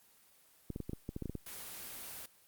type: clicks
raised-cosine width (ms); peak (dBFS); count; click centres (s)
3; -26; 11; 0.703 / 0.761 / 0.803 / 0.895 / 0.933 / 1.091 / 1.164 / 1.223 / 1.257 / 1.296 / 1.353
type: noise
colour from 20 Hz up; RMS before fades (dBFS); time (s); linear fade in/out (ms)
white; -46; 1.46-2.26; 5
effects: white hiss -65 dBFS RMS until 2.47 s + Opus 24 kbps